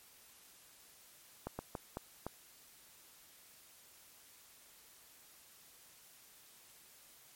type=slowing click train; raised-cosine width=1 ms; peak=-25 dBFS; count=5; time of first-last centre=1.47-2.266 s; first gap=120 ms; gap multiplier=1.35; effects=white hiss -61 dBFS RMS until 7.35 s + MP3 64 kbps